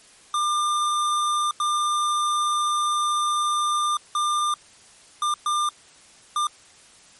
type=tone bursts at uneven times; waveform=square; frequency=1198 Hz; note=D6; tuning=34 cents sharp; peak=-21 dBFS; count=6; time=0.34-1.51 / 1.6-3.97 / 4.15-4.54 / 5.22-5.34 / 5.46-5.69 / 6.36-6.47 s; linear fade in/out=2 ms; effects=white hiss -51 dBFS RMS until 7.19 s + MP3 48 kbps